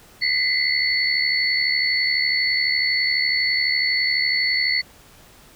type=tone cluster; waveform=sine; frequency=1954 / 2028 / 2100 / 4430 Hz; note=B6 / B6 / C7 / C#8; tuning=-19 / +45 / +6 / -2 cents; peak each=-30 / -22 / -26 / -21 dBFS; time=0.21-4.82 s; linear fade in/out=20 ms; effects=pink hiss -49 dBFS RMS until 5.55 s